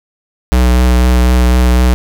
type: tone with vibrato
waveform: square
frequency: 61.9 Hz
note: B1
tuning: 5 cents sharp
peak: -7 dBFS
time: 0.52-1.94 s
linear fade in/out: 0 ms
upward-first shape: triangle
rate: 4 Hz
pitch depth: 23 cents each way
effects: none